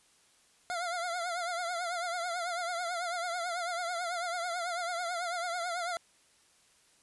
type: tone with vibrato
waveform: 25% pulse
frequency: 698.5 Hz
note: F5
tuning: in tune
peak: -29 dBFS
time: 0.7-5.97 s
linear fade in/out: 0 ms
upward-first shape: triangle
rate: 9.1 Hz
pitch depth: 93 cents each way
effects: white hiss -65 dBFS RMS until 7.02 s + resampled to 24000 Hz